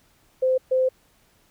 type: tone bursts at uneven times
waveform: sine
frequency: 517 Hz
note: C5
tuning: 21 cents flat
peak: -17 dBFS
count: 2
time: 0.42-0.58 / 0.71-0.89 s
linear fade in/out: 10 ms
effects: pink hiss -61 dBFS RMS until 1.5 s